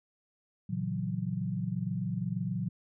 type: chord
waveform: sine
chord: F# dominant seventh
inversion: first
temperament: equal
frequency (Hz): 116.54 / 138.59 / 164.81 / 185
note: A#2 / C#3 / E3 / F#3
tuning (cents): 0 / 0 / 0 / 0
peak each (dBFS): -36 / -39 / -36 / -34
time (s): 0.69-2.69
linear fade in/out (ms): 10
effects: none